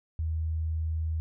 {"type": "tone", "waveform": "sine", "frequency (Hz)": 79.9, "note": "D#2", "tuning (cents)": 47, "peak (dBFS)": -27, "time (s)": [0.19, 1.2], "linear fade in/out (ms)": 0, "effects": []}